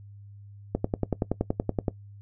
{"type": "click train", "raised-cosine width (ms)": 2, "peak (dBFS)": -11, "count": 13, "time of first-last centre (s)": [0.75, 1.882], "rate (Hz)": 10.6, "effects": ["noise-tail reverb RT60 0.1 s tail -19 dB re dry", "added 101 Hz sine -44 dBFS peak until 2.21 s"]}